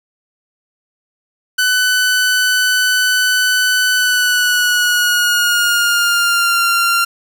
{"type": "tone with pitch glide", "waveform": "sawtooth", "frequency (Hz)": [1500, 1383.5], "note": ["F#6", "F6"], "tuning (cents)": [23, -17], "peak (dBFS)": -8, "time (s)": [1.58, 7.05], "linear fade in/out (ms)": 10, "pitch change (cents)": -140, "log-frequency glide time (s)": [3.95, 6.64], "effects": ["7-bit"]}